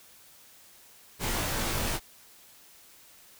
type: noise with comb filter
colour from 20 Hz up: pink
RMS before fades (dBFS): -30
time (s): 1.19-2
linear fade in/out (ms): 50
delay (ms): 19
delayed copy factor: -0.95
effects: white hiss -55 dBFS RMS until 3.39 s